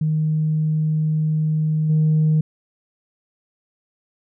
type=tone with level steps; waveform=sine; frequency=155.4 Hz; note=D#3; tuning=2 cents flat; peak=-16 / -12 dBFS; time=0.01-2.41 s; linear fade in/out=5 ms; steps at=1.89 s; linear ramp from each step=10 ms; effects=tanh soft clip ceiling -11 dBFS